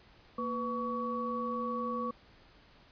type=tone cluster; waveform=sine; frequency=233.8 / 495.9 / 1128 Hz; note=A#3 / B4 / C#6; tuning=+5 / +7 / +30 cents; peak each=-37 / -38 / -35 dBFS; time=0.38-2.11 s; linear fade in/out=5 ms; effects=pink hiss -60 dBFS RMS until 2.91 s + resampled to 11025 Hz